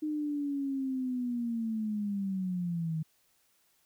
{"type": "linear sweep", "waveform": "sine", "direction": "down", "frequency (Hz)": [307.6, 156.1], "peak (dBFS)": -30, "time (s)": [0.02, 3.03], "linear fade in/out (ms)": 10, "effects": ["white hiss -70 dBFS RMS until 3.85 s"]}